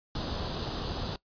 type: noise with comb filter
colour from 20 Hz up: pink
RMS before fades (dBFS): -34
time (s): 0.15-1.16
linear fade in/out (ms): 2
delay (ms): 0.23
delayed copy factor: +0.7
effects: noise-tail reverb RT60 0.1 s tail -20 dB re dry + resampled to 11025 Hz